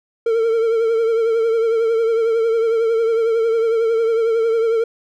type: tone with vibrato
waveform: triangle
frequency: 454.3 Hz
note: A#4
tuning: 45 cents flat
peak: -12 dBFS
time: 0.26-4.84 s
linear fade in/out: 5 ms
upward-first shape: triangle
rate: 11 Hz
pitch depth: 53 cents each way
effects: none